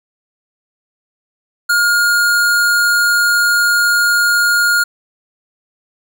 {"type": "tone", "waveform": "square", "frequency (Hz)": 1422, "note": "F6", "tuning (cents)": 31, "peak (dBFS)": -11, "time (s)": [1.69, 4.84], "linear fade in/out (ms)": 10, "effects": []}